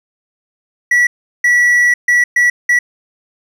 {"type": "tone bursts at uneven times", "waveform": "triangle", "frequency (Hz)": 1944, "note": "B6", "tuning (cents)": -28, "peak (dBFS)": -6, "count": 5, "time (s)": [[0.91, 1.07], [1.44, 1.94], [2.08, 2.24], [2.36, 2.5], [2.69, 2.79]], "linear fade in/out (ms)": 5, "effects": []}